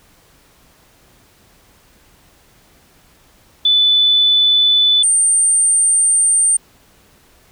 sine tone pair in turn, 3491 / 8818 Hz, A7 / C#9, -14 / -10 cents, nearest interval octave + major third, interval 1604 cents, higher second, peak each -9 / -10 dBFS, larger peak first, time 3.65-5.03 / 5.03-6.57 s, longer second, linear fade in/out 5 ms, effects pink hiss -51 dBFS RMS until 7.51 s

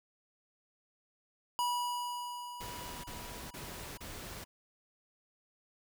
square tone with exponential decay, 973 Hz, B5, 26 cents flat, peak -30 dBFS, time 1.59-4.45 s, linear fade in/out 0 ms, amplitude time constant 620 ms
pink noise bursts, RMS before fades -45 dBFS, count 4, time 2.6-4.444 s, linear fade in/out 10 ms, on 440 ms, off 28 ms
effects none

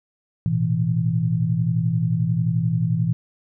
sine chord, A suspended second, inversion none, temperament equal with one note detuned, 112.12 / 123.47 / 164.81 Hz, A2 / B2 / E3, +33 / 0 / 0 cents, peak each -24 / -23 / -21 dBFS, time 0.46-3.13 s, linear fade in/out 0 ms, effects none

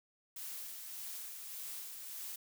blue noise with tremolo, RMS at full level -44 dBFS, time 0.36-2.36 s, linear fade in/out 5 ms, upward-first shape sine, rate 1.7 Hz, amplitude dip 35%, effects none

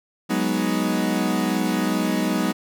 40% pulse chord, G# minor seventh, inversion third, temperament equal, 185 / 207.7 / 246.9 / 311.1 Hz, F#3 / G#3 / B3 / D#4, 0 / 0 / 0 / 0 cents, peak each -25 dBFS, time 0.29-2.53 s, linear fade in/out 20 ms, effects none

